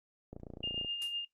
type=click train; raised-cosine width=2 ms; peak=-31 dBFS; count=16; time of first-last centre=0.33-0.847 s; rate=29 Hz
type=tone with tremolo; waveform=sine; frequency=2817 Hz; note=F7; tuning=14 cents sharp; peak=-32 dBFS; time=0.63-1.25 s; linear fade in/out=5 ms; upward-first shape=sine; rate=7.9 Hz; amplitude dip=45%
type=noise with exponential decay; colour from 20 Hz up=blue; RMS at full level=-39 dBFS; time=1.02-1.18 s; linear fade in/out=0 ms; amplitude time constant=33 ms
effects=noise-tail reverb RT60 0.1 s tail -19 dB re dry + Opus 32 kbps